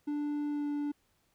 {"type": "tone with pitch glide", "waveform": "triangle", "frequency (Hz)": [293.7, 291.3], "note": ["D4", "D4"], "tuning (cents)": [0, -14], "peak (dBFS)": -29, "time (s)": [0.07, 0.92], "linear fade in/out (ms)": 10, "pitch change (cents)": -14, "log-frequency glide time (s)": [0.49, 0.66], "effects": ["pink hiss -73 dBFS RMS until 1.34 s"]}